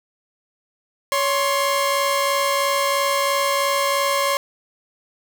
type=tone pair together; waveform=sawtooth; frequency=561 / 1059 Hz; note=C#5 / C6; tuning=+21 / +21 cents; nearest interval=major seventh; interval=1100 cents; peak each=-17 dBFS; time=1.12-4.37 s; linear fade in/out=0 ms; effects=none